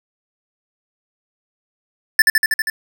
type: tone with echo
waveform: square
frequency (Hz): 1760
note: A6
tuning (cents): 0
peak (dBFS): -7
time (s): 2.19-2.22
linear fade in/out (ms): 2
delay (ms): 80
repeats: 6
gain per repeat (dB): -2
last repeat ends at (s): 2.7
effects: none